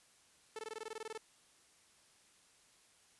sawtooth tone bursts, 440 Hz, A4, in tune, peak -38 dBFS, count 13, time 0.56-1.177 s, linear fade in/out 2 ms, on 29 ms, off 20 ms, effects white hiss -67 dBFS RMS until 3.19 s + resampled to 24000 Hz

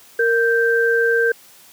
sine tone pair together, 464 / 1568 Hz, A#4 / G6, -8 / 0 cents, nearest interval octave + major sixth, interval 2108 cents, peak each -16 / -17 dBFS, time 0.19-1.32 s, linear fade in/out 5 ms, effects white hiss -47 dBFS RMS until 1.72 s + high-pass 100 Hz 12 dB/octave

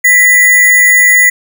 sine tone with sample-and-hold, 1975.5 Hz, B6, in tune, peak -3 dBFS, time 0.04-1.3 s, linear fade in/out 10 ms, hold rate 8820 Hz, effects none

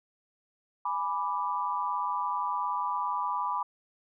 sine chord, G# diminished, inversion none, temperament equal, 830.6 / 987.8 / 1174.7 Hz, G#5 / B5 / D6, 0 / 0 / 0 cents, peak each -36 / -30 / -33 dBFS, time 0.85-3.63 s, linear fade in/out 5 ms, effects none

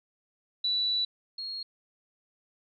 sine tone pair in turn, 3951 / 4285 Hz, B7 / C8, 0 / +40 cents, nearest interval minor second, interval 140 cents, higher second, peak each -25 / -34 dBFS, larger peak first, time 0.64-1.05 / 1.38-1.63 s, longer first, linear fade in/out 5 ms, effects none

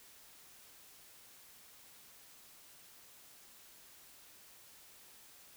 silence, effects white hiss -59 dBFS RMS until 5.56 s

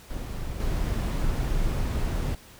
brown noise with level steps, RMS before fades -32 / -26 dBFS, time 0.1-2.35 s, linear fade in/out 5 ms, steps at 0.6 s, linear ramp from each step 2 ms, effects pink hiss -50 dBFS RMS until 2.59 s

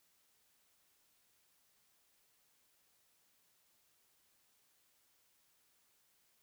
silence, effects white hiss -74 dBFS RMS until 6.42 s

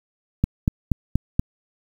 click train, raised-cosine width 5 ms, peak -5 dBFS, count 5, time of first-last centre 0.44-1.395 s, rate 4.19 Hz, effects 7-bit

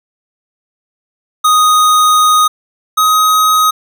square tone pair in turn, 1244.5 / 1260.4 Hz, D#6 / D#6, 0 / +22 cents, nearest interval unison, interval 22 cents, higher second, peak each -7 / -8 dBFS, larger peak first, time 1.44-2.48 / 2.97-3.71 s, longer first, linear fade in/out 10 ms, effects none

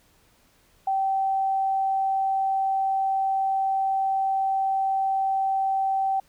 sine tone, 774 Hz, G5, 22 cents flat, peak -21 dBFS, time 0.87-6.2 s, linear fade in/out 5 ms, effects pink hiss -61 dBFS RMS until 6.28 s

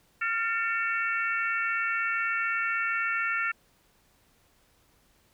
harmonic tone with a mistuned harmonic, 448 Hz, A4, 31 cents sharp, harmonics 3 / 4 / 5 / 6, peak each -29 / -31 / -33 / -35 dBFS, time 0.21-3.52 s, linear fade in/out 10 ms, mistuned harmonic 3, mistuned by +54 cents, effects pink hiss -65 dBFS RMS until 5.33 s

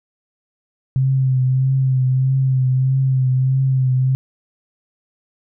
sine tone with vibrato, 131.1 Hz, C3, 4 cents sharp, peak -13 dBFS, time 0.96-4.15 s, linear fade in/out 0 ms, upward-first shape triangle, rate 1.6 Hz, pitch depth 39 cents each way, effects none

